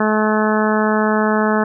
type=harmonic tone; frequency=214.9 Hz; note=A3; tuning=41 cents flat; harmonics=1 / 2 / 3 / 4 / 5 / 6 / 7 / 8; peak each=-17 / -20 / -22 / -23 / -24 / -25 / -25 / -26 dBFS; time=0-1.64 s; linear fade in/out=5 ms; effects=none